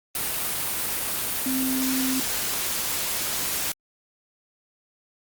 sine tone in noise, 261.6 Hz, C4, in tune, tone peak -24 dBFS, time 1.46-2.2 s, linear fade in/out 2 ms, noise white, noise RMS -27 dBFS, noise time 0.15-3.72 s, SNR 0 dB, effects Opus 32 kbps

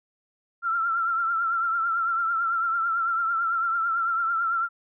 sine tone with vibrato, 1357 Hz, E6, 50 cents sharp, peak -22 dBFS, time 0.62-4.69 s, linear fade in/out 50 ms, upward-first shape triangle, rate 9 Hz, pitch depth 69 cents each way, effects none

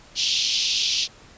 pink band-pass noise, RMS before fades -23 dBFS, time 0.15-1.08 s, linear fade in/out 50 ms, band 2800 to 6000 Hz, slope 48 dB/octave, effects pink hiss -49 dBFS RMS until 1.37 s + resampled to 16000 Hz

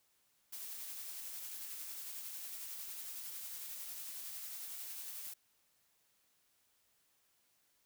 blue noise with tremolo, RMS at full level -45 dBFS, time 0.52-5.34 s, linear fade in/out 10 ms, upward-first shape sine, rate 11 Hz, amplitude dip 25%, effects white hiss -75 dBFS RMS until 7.85 s

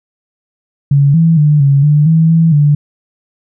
sine tone with pitch steps, 141.1 / 164.4 / 149.1 / 139.5 / 148.6 / 161.7 / 164 / 146.7 Hz, C#3 / E3 / D3 / C#3 / D3 / E3 / E3 / D3, +31 / -4 / +27 / +11 / +21 / -33 / -9 / -2 cents, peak -5 dBFS, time 0.91-2.75 s, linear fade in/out 5 ms, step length 230 ms, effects none

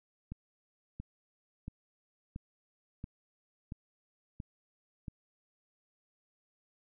click train, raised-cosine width 5 ms, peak -28 dBFS, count 8, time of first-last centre 0.32-5.082 s, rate 1.47 Hz, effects none

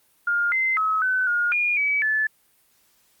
sine tone with pitch steps, 1412 / 2069 / 1284 / 1513 / 1428 / 2429 / 2283 / 1737 Hz, F6 / C7 / E6 / F#6 / F6 / D#7 / D7 / A6, +19 / -20 / -46 / +38 / +38 / -42 / -50 / -23 cents, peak -19 dBFS, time 0.27-2.27 s, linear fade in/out 5 ms, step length 250 ms, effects white hiss -62 dBFS RMS until 3.2 s + Opus 32 kbps

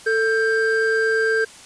triangle tone pair together, 444 / 1582.2 Hz, A4 / G6, +16 / +16 cents, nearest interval octave + minor seventh, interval 2200 cents, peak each -17 / -18 dBFS, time 0.06-1.45 s, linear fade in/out 10 ms, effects white hiss -43 dBFS RMS until 1.65 s + resampled to 22050 Hz

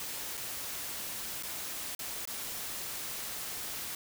white noise with dropouts, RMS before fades -39 dBFS, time 0-3.95 s, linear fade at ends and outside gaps 1 ms, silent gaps 0.372-0.375 / 1.425-1.433 / 1.95-1.992 / 2.254-2.274 s, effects none

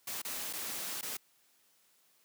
white noise with dropouts, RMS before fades -39 dBFS, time 0.07-1.17 s, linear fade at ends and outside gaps 5 ms, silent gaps 0.219-0.248 / 0.529-0.534 / 1.012-1.027 s, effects white hiss -69 dBFS RMS until 2.24 s + high-pass 150 Hz 12 dB/octave

